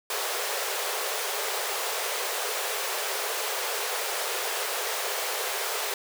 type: high-pass noise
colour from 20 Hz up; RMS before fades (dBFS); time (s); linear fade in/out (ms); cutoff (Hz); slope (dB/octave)
pink; -30; 0.1-5.94; 2; 390; 96
effects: none